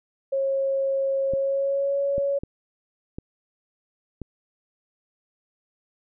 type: tone with pitch glide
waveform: sine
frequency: 543 to 559.2 Hz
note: C#5 to C#5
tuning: -36 to +15 cents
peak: -21 dBFS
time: 0.32-2.39 s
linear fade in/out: 10 ms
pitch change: +51 cents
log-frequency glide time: 1.3-1.99 s
type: clicks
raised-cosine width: 3 ms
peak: -20 dBFS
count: 5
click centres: 1.336 / 2.181 / 2.435 / 3.185 / 4.217 s
effects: none